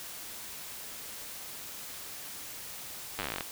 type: slowing click train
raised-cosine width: 0.3 ms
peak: -17 dBFS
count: 15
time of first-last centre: 3.19-3.408 s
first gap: 9 ms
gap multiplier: 1.08
effects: white hiss -43 dBFS RMS until 3.51 s

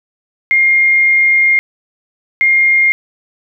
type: tone pair in turn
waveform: sine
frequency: 2124 / 2124 Hz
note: C7 / C7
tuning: +25 / +25 cents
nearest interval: unison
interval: 0 cents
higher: neither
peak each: -7 dBFS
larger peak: neither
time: 0.51-1.59 / 2.41-2.92 s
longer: first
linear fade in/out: 0 ms
effects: none

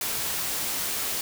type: noise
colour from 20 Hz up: white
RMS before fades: -29 dBFS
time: 0.01-1.21 s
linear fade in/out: 2 ms
effects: none

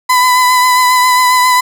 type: tone with vibrato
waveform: 35% pulse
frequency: 1003 Hz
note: B5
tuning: 26 cents sharp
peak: -5 dBFS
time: 0.09-1.61 s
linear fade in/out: 10 ms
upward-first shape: triangle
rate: 7.4 Hz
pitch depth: 25 cents each way
effects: none

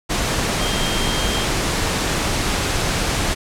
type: tone in noise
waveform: sine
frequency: 3191 Hz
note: G7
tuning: 30 cents sharp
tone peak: -27 dBFS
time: 0.59-1.45 s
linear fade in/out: 20 ms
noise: pink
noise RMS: -20 dBFS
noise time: 0.09-3.35 s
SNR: -10 dB
effects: low-pass 9000 Hz 12 dB/octave

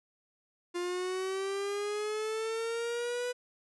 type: linear sweep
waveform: 45% pulse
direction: up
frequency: 349.2 to 495.1 Hz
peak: -32 dBFS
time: 0.74-3.33 s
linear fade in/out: 20 ms
effects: resampled to 24000 Hz

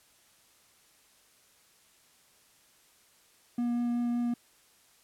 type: tone with vibrato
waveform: triangle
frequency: 239.5 Hz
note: A#3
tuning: 47 cents sharp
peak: -25 dBFS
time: 3.58-4.34 s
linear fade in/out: 5 ms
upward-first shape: triangle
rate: 5.3 Hz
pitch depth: 9 cents each way
effects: white hiss -63 dBFS RMS until 5.03 s + low-pass 12000 Hz 12 dB/octave

